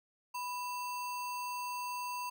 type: tone with sample-and-hold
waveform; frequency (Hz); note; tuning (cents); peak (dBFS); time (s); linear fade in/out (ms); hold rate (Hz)
sine; 987.8; B5; 0; -36; 0.34-2.3; 10; 3675
effects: none